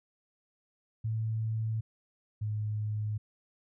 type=tone pair in turn; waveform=sine; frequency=110.9 / 106.4 Hz; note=A2 / G#2; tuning=+14 / +42 cents; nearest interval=minor second; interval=72 cents; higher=first; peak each=-29 / -30 dBFS; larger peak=first; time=1.04-1.81 / 2.41-3.18 s; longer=neither; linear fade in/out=10 ms; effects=none